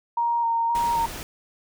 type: tone with vibrato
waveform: sine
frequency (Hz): 931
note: A#5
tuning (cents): -2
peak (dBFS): -20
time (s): 0.17-1.06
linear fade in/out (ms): 5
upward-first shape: square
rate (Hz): 1.9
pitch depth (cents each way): 15
type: noise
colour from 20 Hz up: pink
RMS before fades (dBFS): -35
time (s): 0.75-1.23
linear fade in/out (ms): 0
effects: none